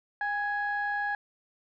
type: tone pair together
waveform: sine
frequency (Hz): 815.9 / 1668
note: G#5 / G#6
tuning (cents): -31 / +7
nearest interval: octave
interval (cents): 1238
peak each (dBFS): -30 / -29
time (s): 0.21-1.15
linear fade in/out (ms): 2
effects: tanh soft clip ceiling -22 dBFS